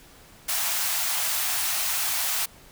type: high-pass noise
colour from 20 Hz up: white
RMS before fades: -26 dBFS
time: 0.48-2.46 s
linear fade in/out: 10 ms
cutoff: 630 Hz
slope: 96 dB/octave
effects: pink hiss -51 dBFS RMS until 2.71 s